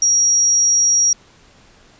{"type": "tone", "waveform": "sine", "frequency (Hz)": 5680, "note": "F8", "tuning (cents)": 28, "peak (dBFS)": -11, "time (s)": [0.02, 1.13], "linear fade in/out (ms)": 2, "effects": ["pink hiss -49 dBFS RMS until 1.99 s", "resampled to 16000 Hz"]}